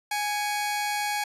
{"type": "tone pair together", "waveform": "sawtooth", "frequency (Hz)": [830.6, 2250], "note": ["G#5", "C#7"], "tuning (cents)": [0, 25], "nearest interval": "octave + perfect fourth", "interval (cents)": 1725, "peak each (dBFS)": [-23, -30], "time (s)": [0.11, 1.24], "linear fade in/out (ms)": 5, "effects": ["resampled to 32000 Hz"]}